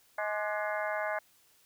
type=harmonic tone with a mistuned harmonic; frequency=210.5 Hz; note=G#3; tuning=24 cents sharp; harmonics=3 / 4 / 5 / 6 / 7 / 8 / 9 / 10; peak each=-34 / -38 / -42 / -42 / -40 / -39 / -50 / -42 dBFS; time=0.18-1.19 s; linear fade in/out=5 ms; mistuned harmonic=6; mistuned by=-94 cents; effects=white hiss -65 dBFS RMS until 1.65 s